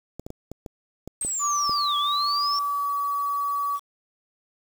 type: clicks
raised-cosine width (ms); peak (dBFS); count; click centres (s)
2; -22; 8; 0.196 / 0.265 / 0.304 / 0.516 / 0.662 / 1.076 / 1.249 / 1.695
type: linear two-way sweep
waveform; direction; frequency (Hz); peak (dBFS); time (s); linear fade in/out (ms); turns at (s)
sine; down then up; 8430 to 3271 to 5490; -25; 1.21-2.59; 2; 1.97
type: tone with pitch glide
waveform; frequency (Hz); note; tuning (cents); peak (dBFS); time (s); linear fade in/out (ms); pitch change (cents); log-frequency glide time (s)
sine; 1165 to 1140.4; D6 to C#6; -14 to +49; -23; 1.39-3.8; 50; -37; 2.19-2.87
effects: 7-bit